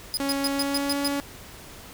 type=tone bursts; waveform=sawtooth; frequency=4986 Hz; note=D#8; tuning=3 cents sharp; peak=-21 dBFS; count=7; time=0.14-1.077 s; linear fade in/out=0 ms; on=31 ms; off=120 ms
type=tone with pitch glide; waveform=sawtooth; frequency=277.2 to 282.2 Hz; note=C#4 to C#4; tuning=0 to +31 cents; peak=-21 dBFS; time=0.2-1.2 s; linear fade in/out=0 ms; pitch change=+31 cents; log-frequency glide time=0.46-0.98 s
effects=pink hiss -44 dBFS RMS until 1.93 s